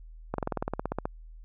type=slowing click train; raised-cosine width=1 ms; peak=-15 dBFS; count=14; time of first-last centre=0.34-1.055 s; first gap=43 ms; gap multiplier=1.04; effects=added 40 Hz sine -44 dBFS peak until 1.44 s